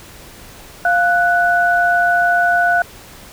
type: tone pair together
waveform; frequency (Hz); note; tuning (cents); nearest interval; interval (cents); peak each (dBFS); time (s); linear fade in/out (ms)
sine; 699.4 / 1482; F5 / F#6; +2 / +2; octave + minor second; 1300; -14 / -14; 0.85-2.82; 2
effects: pink hiss -39 dBFS RMS until 3.32 s